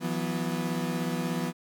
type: chord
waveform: 35% pulse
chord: E suspended second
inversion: none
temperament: equal with one note detuned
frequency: 164.81 / 181.5 / 246.9 Hz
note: E3 / F#3 / B3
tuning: 0 / -33 / 0 cents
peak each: -31 dBFS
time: 0-1.53 s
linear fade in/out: 50 ms
effects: none